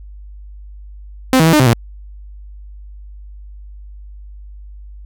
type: tone with pitch steps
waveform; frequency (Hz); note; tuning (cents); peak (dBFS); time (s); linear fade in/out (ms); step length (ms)
sawtooth; 259.9 / 160.5 / 163.3 / 302.9 / 129.4 / 116.6; C4 / E3 / E3 / D#4 / C3 / A#2; -11 / -46 / -16 / -46 / -19 / +1; -4; 1.33-1.732; 0; 67
effects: added 50 Hz sine -32 dBFS peak until 5.05 s